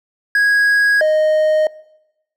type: tone pair in turn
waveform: triangle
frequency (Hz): 1654 / 619.5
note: G#6 / D#5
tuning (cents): -8 / -8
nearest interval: octave + perfect fourth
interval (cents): 1700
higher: first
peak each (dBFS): -9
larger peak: neither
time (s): 0.35-1.01 / 1.01-1.67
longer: neither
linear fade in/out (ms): 2
effects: noise-tail reverb RT60 0.9 s tail -22 dB re dry